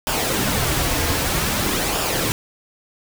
pink noise with flanger, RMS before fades -21 dBFS, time 0.07-2.32 s, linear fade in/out 0 ms, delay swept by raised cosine 0.48 to 5.28 ms, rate 0.52 Hz, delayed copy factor -0.5, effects none

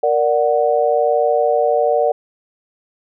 sine chord, Bb augmented, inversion none, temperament equal, 466.2 / 587.3 / 740 Hz, Bb4 / D5 / F#5, 0 / 0 / 0 cents, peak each -17 / -16 / -18 dBFS, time 0.03-2.12 s, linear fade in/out 5 ms, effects none

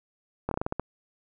slowing click train, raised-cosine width 1 ms, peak -14 dBFS, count 8, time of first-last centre 0.49-0.796 s, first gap 23 ms, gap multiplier 1.21, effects none

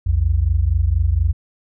sine tone pair together, 60.8 / 85 Hz, B1 / F2, -26 / -46 cents, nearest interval tritone, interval 580 cents, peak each -17 / -16 dBFS, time 0.06-1.33 s, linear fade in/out 10 ms, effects none

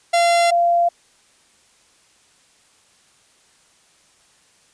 45% pulse / sine tone pair in turn, 687 / 690.2 Hz, F5 / F5, -29 / -21 cents, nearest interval unison, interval 8 cents, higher second, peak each -13 dBFS, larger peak neither, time 0.13-0.51 / 0.51-0.89 s, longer neither, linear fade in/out 10 ms, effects white hiss -56 dBFS RMS until 4.73 s + resampled to 22050 Hz

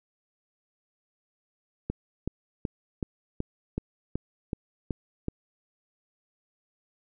click train, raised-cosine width 3 ms, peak -16 dBFS, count 10, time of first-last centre 1.9-5.283 s, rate 2.66 Hz, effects none

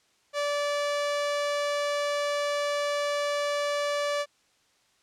sawtooth tone, 580 Hz, D5, 22 cents flat, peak -22 dBFS, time 0.33-4.26 s, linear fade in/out 50 ms, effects white hiss -66 dBFS RMS until 5.02 s + low-pass 7000 Hz 12 dB/octave

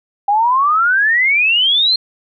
sine exponential sweep, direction up, 793 to 4250 Hz, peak -10 dBFS, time 0.28-1.96 s, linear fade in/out 5 ms, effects none

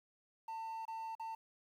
triangle tone with dropouts, 897 Hz, A5, 33 cents sharp, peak -39 dBFS, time 0.48-1.35 s, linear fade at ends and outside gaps 5 ms, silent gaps 0.853-0.879 / 1.152-1.196 s, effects 11-bit

